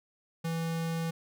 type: tone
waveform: square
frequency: 164.81 Hz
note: E3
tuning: in tune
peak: -31 dBFS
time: 0.44-1.11 s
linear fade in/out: 10 ms
effects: none